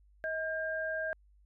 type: tone pair together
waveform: sine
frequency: 635 / 1603.2 Hz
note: D#5 / G6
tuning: +35 / +38 cents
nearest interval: octave + major third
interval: 1603 cents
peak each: -35 / -35 dBFS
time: 0.24-1.13 s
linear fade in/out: 0 ms
effects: added 50 Hz sine -60 dBFS peak until 1.45 s